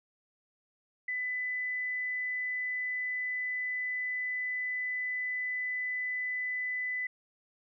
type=tone; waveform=sine; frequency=2000 Hz; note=B6; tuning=21 cents sharp; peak=-31 dBFS; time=1.08-7.07 s; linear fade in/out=5 ms; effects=none